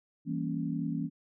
sine chord, E diminished seventh, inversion none, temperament equal, 164.81 / 196 / 233.1 / 277.2 Hz, E3 / G3 / Bb3 / Db4, 0 / 0 / 0 / 0 cents, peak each -34 / -40 / -36 / -35 dBFS, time 0.25-1.1 s, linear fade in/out 50 ms, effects none

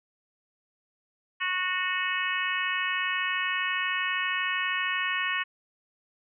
harmonic tone, 367.3 Hz, F#4, 13 cents flat, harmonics 3 / 4 / 5 / 6 / 7 / 8, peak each -33 / -36 / -30 / -35 / -33 / -35 dBFS, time 1.4-5.44 s, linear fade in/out 20 ms, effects none

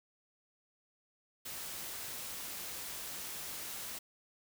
white noise, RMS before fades -43 dBFS, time 1.45-3.99 s, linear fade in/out 10 ms, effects none

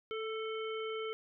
harmonic tone with a mistuned harmonic, 439.9 Hz, A4, in tune, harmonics 1 / 3 / 5 / 7, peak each -37 / -44 / -47 / -47 dBFS, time 0.11-1.13 s, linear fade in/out 0 ms, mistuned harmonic 3, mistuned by +15 cents, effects none

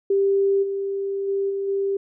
sine tone with level steps, 394.2 Hz, G4, 10 cents sharp, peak -16 / -23 / -20 / -23 / -20 dBFS, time 0.1-1.97 s, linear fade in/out 5 ms, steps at 0.62 / 1.27 / 1.49 / 1.67 s, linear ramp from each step 20 ms, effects none

